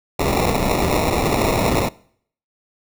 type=noise with sample-and-hold; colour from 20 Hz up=white; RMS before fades=-18 dBFS; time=0.19-1.89 s; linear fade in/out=5 ms; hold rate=1575 Hz; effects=noise-tail reverb RT60 0.6 s tail -22 dB re dry

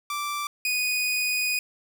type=tone pair in turn; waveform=sawtooth; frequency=1171 / 2481 Hz; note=D6 / D#7; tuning=-5 / -6 cents; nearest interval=octave + minor second; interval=1299 cents; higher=second; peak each=-24 / -20 dBFS; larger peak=second; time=0.1-0.47 / 0.65-1.59 s; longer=second; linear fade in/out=2 ms; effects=none

